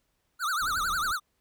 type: tone with vibrato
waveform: square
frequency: 1341 Hz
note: E6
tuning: 29 cents sharp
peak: -27 dBFS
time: 0.39-1.2 s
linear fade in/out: 50 ms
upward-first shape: triangle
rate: 11 Hz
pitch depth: 260 cents each way
type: noise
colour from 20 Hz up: brown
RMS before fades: -44 dBFS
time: 0.61-1.13 s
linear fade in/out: 20 ms
effects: pink hiss -75 dBFS RMS until 1.4 s